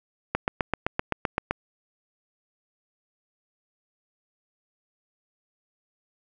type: click train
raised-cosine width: 0.5 ms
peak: -8 dBFS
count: 10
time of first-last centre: 0.35-1.51 s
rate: 7.76 Hz
effects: none